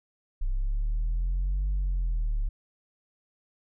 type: linear two-way sweep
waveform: sine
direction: up then down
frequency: 30.87 to 49 to 34.24 Hz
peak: -22 dBFS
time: 0.41-2.49 s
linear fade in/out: 10 ms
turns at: 1.69 s
effects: tanh soft clip ceiling -23 dBFS